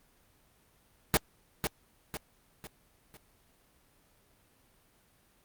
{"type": "noise with echo", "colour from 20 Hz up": "pink", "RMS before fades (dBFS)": -23, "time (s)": [1.14, 1.17], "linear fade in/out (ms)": 0, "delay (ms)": 500, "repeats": 4, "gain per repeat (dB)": -7, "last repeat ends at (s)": 3.17, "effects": ["pink hiss -66 dBFS RMS until 5.44 s", "Opus 32 kbps"]}